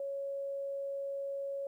sine tone, 554.4 Hz, C#5, in tune, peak -35 dBFS, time 0-1.67 s, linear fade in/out 2 ms, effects 12-bit

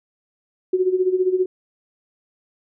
sine tone with tremolo, 370 Hz, F#4, in tune, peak -13 dBFS, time 0.73-1.46 s, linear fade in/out 5 ms, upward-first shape sine, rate 15 Hz, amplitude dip 75%, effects none

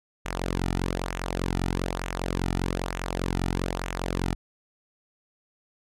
sawtooth tone with flanger, 45 Hz, F#1, 47 cents flat, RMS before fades -29 dBFS, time 0.25-4.35 s, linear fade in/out 10 ms, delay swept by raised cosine 0.21 to 1.91 ms, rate 1.1 Hz, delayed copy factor -0.65, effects low-pass 10000 Hz 12 dB/octave

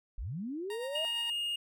sine linear sweep, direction up, 33.14 to 659.3 Hz, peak -35 dBFS, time 0.18-1.05 s, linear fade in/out 0 ms
15% pulse tone with tremolo, 932.3 Hz, A#5, in tune, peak -34 dBFS, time 0.7-1.3 s, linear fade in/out 2 ms, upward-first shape sine, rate 8.7 Hz, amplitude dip 50%
triangle tone, 2844 Hz, F7, 31 cents sharp, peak -30 dBFS, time 0.95-1.56 s, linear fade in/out 5 ms
effects none

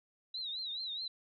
sine tone with vibrato, 3900 Hz, B7, 23 cents flat, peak -37 dBFS, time 0.34-1.08 s, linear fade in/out 5 ms, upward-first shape triangle, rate 4.7 Hz, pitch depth 140 cents each way, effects none

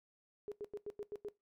sine tone bursts, 415 Hz, G#4, 1 cent flat, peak -40 dBFS, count 7, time 0.48-1.285 s, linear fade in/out 0 ms, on 37 ms, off 91 ms, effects noise-tail reverb RT60 0.2 s tail -19 dB re dry

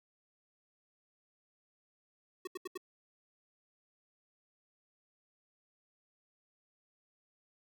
square tone bursts, 371 Hz, F#4, 5 cents sharp, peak -39 dBFS, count 4, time 2.45-2.776 s, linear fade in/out 5 ms, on 23 ms, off 78 ms, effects none

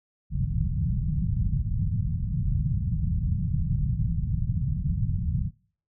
white low-pass noise, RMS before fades -26 dBFS, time 0.3-5.51 s, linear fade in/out 50 ms, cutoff 170 Hz, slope 48 dB/octave, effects noise-tail reverb RT60 0.5 s tail -25 dB re dry

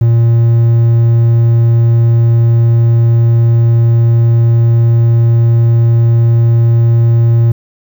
triangle tone, 116.3 Hz, A#2, 4 cents flat, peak -3 dBFS, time 0.01-7.52 s, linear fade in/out 5 ms, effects 7-bit

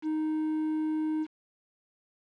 triangle tone with quantisation, 311.1 Hz, D#4, in tune, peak -25 dBFS, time 0.02-1.27 s, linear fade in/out 50 ms, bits 8, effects low-pass 3000 Hz 12 dB/octave

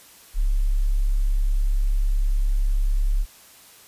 sine tone, 34.65 Hz, C#1, in tune, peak -17 dBFS, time 0.34-3.26 s, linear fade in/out 50 ms, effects white hiss -49 dBFS RMS until 3.87 s + resampled to 32000 Hz

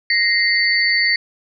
sine tone cluster, 1880 / 2080 / 4506 Hz, A#6 / C7 / C#8, +14 / -11 / +28 cents, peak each -18 dBFS, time 0.1-1.16 s, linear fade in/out 2 ms, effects none

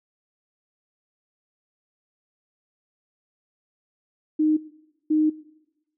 sine tone bursts at uneven times, 308.6 Hz, D#4, 14 cents flat, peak -17 dBFS, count 2, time 4.39-4.57 / 5.1-5.3 s, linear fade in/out 10 ms, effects noise-tail reverb RT60 1.0 s tail -19 dB re dry

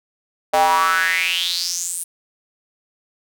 square tone with high-pass filter sweep, 87.5 Hz, F2, 4 cents sharp, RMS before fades -19 dBFS, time 0.53-2.04 s, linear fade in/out 10 ms, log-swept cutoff 670 to 10000 Hz, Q 6.4, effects none

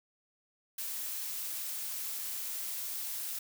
blue noise, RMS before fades -38 dBFS, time 0.78-3.39 s, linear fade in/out 5 ms, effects none

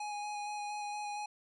square tone with vibrato, 830.6 Hz, G#5, in tune, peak -38 dBFS, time 0-1.26 s, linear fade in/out 5 ms, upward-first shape square, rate 4.3 Hz, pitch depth 11 cents each way, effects resampled to 22050 Hz

